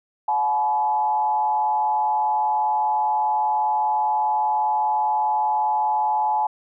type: tone with frequency modulation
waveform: sine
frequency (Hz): 855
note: A5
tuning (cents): -50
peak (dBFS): -18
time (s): 0.28-6.47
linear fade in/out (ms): 5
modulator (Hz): 133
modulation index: 0.67
effects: none